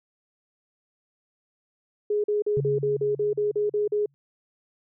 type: tone bursts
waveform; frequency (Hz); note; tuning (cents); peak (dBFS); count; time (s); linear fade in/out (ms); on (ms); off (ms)
sine; 417.2; G#4; +8; -21; 11; 2.1-4.06; 5; 140; 42
type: tone with exponential decay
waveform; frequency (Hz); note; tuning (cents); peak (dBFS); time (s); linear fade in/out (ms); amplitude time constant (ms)
sine; 140; C#3; +18; -24; 2.57-4.14; 0; 340
effects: none